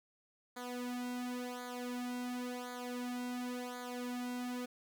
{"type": "tone with flanger", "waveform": "sawtooth", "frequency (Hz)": 246.9, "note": "B3", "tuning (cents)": 0, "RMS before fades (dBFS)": -41, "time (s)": [0.56, 4.66], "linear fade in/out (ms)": 10, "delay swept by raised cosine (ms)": [0.36, 2.36], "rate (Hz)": 0.93, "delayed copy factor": -0.85, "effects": ["11-bit"]}